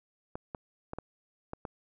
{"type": "clicks", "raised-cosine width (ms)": 1, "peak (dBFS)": -23, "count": 6, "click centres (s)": [0.355, 0.548, 0.934, 0.986, 1.534, 1.652], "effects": []}